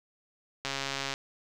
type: click train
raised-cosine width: 0.2 ms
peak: -15 dBFS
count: 68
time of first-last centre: 0.65-1.139 s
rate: 137 Hz
effects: none